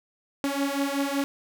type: beating tone pair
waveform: sawtooth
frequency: 276.3 / 281.6 Hz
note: C#4 / C#4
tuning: -6 / +27 cents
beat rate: 5.3 Hz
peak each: -24 dBFS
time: 0.44-1.24 s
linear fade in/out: 0 ms
effects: none